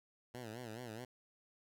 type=tone with vibrato; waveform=10% pulse; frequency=116.54 Hz; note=A#2; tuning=in tune; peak=-37 dBFS; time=0.34-1.05 s; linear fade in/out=5 ms; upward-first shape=sine; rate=4.7 Hz; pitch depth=140 cents each way; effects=none